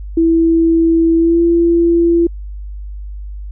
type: tone with pitch glide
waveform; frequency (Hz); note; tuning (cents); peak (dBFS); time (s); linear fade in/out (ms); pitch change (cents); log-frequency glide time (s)
sine; 329.6 to 338.9; E4 to E4; 0 to +48; -8; 0.17-2.27; 5; +48; 1.17-1.41
effects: added 50 Hz sine -24 dBFS peak until 3.51 s